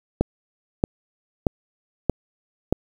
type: click train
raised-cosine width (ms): 2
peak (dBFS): -4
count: 5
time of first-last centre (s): 0.21-2.726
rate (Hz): 1.59
effects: 7-bit